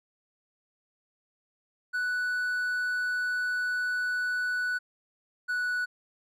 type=tone pair in turn; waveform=triangle; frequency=1483 / 1476.8 Hz; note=F#6 / F#6; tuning=+4 / -4 cents; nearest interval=unison; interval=8 cents; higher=first; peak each=-25 dBFS; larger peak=neither; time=1.93-4.79 / 5.48-5.86 s; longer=first; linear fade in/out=20 ms; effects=none